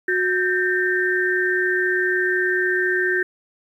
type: tone cluster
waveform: sine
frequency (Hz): 366.3 / 1569 / 1815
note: F#4 / G6 / A#6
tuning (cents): -17 / +1 / -47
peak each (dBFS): -22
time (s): 0.08-3.23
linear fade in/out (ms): 5
effects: 9-bit